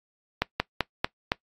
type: slowing click train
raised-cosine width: 0.3 ms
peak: -6 dBFS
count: 5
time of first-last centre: 0.42-1.319 s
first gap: 180 ms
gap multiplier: 1.15
effects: noise-tail reverb RT60 0.1 s tail -22 dB re dry + AAC 32 kbps